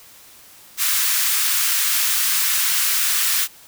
white high-pass noise, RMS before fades -19 dBFS, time 0.77-3.48 s, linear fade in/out 50 ms, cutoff 1200 Hz, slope 24 dB/octave, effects white hiss -46 dBFS RMS until 3.67 s

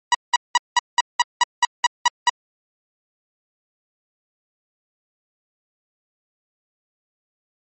sawtooth tone bursts, 970 Hz, B5, 31 cents flat, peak -8 dBFS, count 11, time 0.12-2.295 s, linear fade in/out 2 ms, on 25 ms, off 190 ms, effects MP3 32 kbps

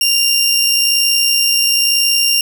sawtooth tone pair together, 2794 / 5527 Hz, F7 / F8, 0 / -19 cents, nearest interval octave, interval 1181 cents, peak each -11 dBFS, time 0.01-2.41 s, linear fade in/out 2 ms, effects none

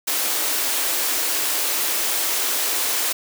white high-pass noise, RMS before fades -22 dBFS, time 0.07-3.13 s, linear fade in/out 10 ms, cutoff 270 Hz, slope 48 dB/octave, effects none

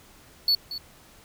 triangle tone with echo, 4435 Hz, C#8, in tune, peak -17 dBFS, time 0.48-0.55 s, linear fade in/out 2 ms, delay 230 ms, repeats 1, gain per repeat -13 dB, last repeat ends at 0.78 s, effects pink hiss -53 dBFS RMS until 1.24 s

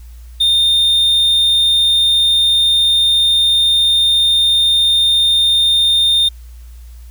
triangle tone, 3637 Hz, A#7, 43 cents flat, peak -8 dBFS, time 0.4-6.29 s, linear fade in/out 10 ms, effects added 59 Hz sine -32 dBFS peak until 7.1 s + white hiss -51 dBFS RMS until 7.1 s

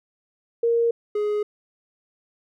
sine / triangle tone pair in turn, 466.2 / 418 Hz, A#4 / G#4, 0 / +11 cents, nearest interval major second, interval 189 cents, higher first, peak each -17 / -19 dBFS, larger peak first, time 0.63-0.91 / 1.15-1.43 s, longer neither, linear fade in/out 5 ms, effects none

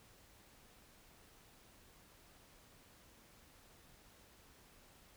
silence, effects pink hiss -64 dBFS RMS until 5.16 s

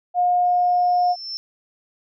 sine tone, 715 Hz, F5, 41 cents sharp, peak -15 dBFS, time 0.14-1.16 s, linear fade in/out 50 ms
sine tone with exponential growth, 5340 Hz, E8, 22 cents sharp, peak -25 dBFS, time 0.45-1.37 s, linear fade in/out 0 ms, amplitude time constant 200 ms
effects none

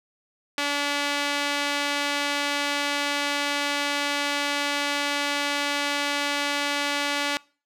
sawtooth tone with band-pass filter, 287.3 Hz, D4, 38 cents flat, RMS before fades -26 dBFS, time 0.58-7.37 s, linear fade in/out 0 ms, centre 2900 Hz, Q 0.75, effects noise-tail reverb RT60 0.4 s tail -24 dB re dry

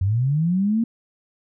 sine linear sweep, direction up, 89.3 to 234.2 Hz, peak -17 dBFS, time 0.01-0.84 s, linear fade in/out 5 ms, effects none

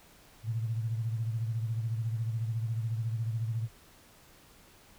sine beating tone pair, 112.2 / 126.2 Hz, A2 / B2, +34 / +38 cents, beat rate 14 Hz, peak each -30 / -39 dBFS, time 0.43-3.69 s, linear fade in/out 50 ms, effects pink hiss -58 dBFS RMS until 4.98 s

